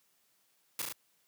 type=noise with echo; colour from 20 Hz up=white; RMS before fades=-35 dBFS; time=0.79-0.82 s; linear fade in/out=2 ms; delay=35 ms; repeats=3; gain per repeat=-2 dB; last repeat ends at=0.925 s; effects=white hiss -72 dBFS RMS until 1.27 s + high-pass 100 Hz 12 dB/octave